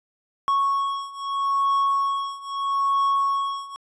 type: beating tone pair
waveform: triangle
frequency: 1105 / 1105.78 Hz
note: C#6 / C#6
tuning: -6 / -5 cents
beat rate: 0.78 Hz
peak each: -23 / -21 dBFS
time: 0.48-3.76 s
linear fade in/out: 0 ms
effects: resampled to 22050 Hz